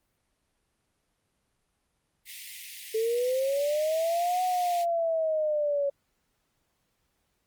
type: high-pass noise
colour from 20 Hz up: pink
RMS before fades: -42 dBFS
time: 2.25-4.86 s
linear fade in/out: 50 ms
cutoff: 1900 Hz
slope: 96 dB/octave
type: linear two-way sweep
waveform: sine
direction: up then down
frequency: 435.5 to 738 to 558 Hz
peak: -24 dBFS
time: 2.94-5.9 s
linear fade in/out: 10 ms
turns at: 4.43 s
effects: pink hiss -75 dBFS RMS until 7.46 s + Opus 32 kbps